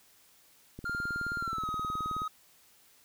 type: click train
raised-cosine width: 3 ms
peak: -29 dBFS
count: 28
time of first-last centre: 0.79-2.219 s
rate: 18.9 Hz
type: tone with pitch glide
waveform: triangle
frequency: 1400 to 1261.8 Hz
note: F6 to D#6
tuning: +4 to +24 cents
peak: -30 dBFS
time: 0.85-2.28 s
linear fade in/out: 5 ms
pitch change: -180 cents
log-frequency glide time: 1.38-1.68 s
effects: white hiss -62 dBFS RMS until 3.04 s